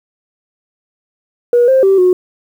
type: tone with pitch steps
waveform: sine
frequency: 481.7 / 527 / 387.5 / 364.4 Hz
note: B4 / C5 / G4 / F#4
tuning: -43 / +12 / -20 / -26 cents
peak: -5 dBFS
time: 1.53-2.13 s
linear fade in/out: 2 ms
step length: 150 ms
effects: tanh soft clip ceiling -2 dBFS + 7-bit